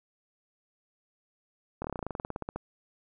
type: slowing click train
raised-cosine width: 1 ms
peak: -20 dBFS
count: 18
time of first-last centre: 1.82-2.56 s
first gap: 24 ms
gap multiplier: 1.07
effects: none